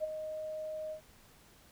sine tone with ADSR envelope, 622.3 Hz, D#5, in tune, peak -29 dBFS, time 0-1.01 s, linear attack 37 ms, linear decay 20 ms, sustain -8 dB, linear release 95 ms, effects pink hiss -61 dBFS RMS until 1.71 s

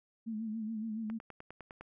sine tone with vibrato, 220 Hz, A3, in tune, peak -35 dBFS, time 0.26-1.19 s, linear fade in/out 20 ms, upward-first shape sine, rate 7.1 Hz, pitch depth 62 cents each way
click train, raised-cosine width 0.5 ms, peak -32 dBFS, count 8, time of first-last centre 1.1-1.81 s, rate 9.86 Hz
effects none

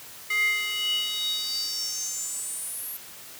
square tone with high-pass filter sweep, 419.6 Hz, G#4, 18 cents sharp, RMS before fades -29 dBFS, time 0.3-2.97 s, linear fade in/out 5 ms, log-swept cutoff 1900 to 12000 Hz, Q 8.1, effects white hiss -44 dBFS RMS until 3.39 s + high-pass 60 Hz 12 dB/octave

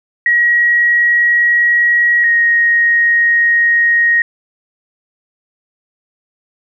sine tone pair in turn, 1905 / 1874.4 Hz, A#6 / A#6, +37 / +9 cents, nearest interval unison, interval 28 cents, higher first, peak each -8 dBFS, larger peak neither, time 0.26-2.24 / 2.24-4.22 s, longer neither, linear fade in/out 2 ms, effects none

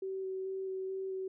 sine tone with vibrato, 380.7 Hz, F#4, 49 cents sharp, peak -35 dBFS, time 0.02-1.28 s, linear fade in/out 5 ms, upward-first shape square, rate 2.3 Hz, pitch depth 9 cents each way, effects none

